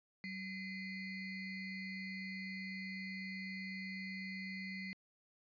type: ring-modulated tone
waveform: square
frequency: 1118 Hz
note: C#6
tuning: 14 cents sharp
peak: -40 dBFS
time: 0.24-4.93 s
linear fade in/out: 0 ms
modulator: 928 Hz
effects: resampled to 11025 Hz